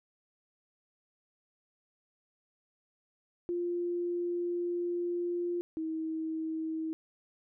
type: tone pair in turn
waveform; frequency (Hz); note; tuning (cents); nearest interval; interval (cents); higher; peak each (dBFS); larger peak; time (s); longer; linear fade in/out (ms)
sine; 349.2 / 319.6; F4 / D#4; 0 / +47; major second; 153; first; -30 / -32; first; 3.49-5.61 / 5.77-6.93; first; 0
effects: none